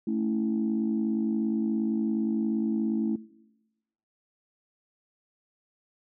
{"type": "chord", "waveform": "sine", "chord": "A major", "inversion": "none", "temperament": "equal with one note detuned", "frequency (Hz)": [220, 277.2, 328.1], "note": ["A3", "C#4", "E4"], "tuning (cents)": [0, 0, -8], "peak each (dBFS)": [-27, -33, -30], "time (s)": [0.07, 3.16], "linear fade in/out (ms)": 5, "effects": ["noise-tail reverb RT60 1.0 s tail -20 dB re dry", "tanh soft clip ceiling -17 dBFS"]}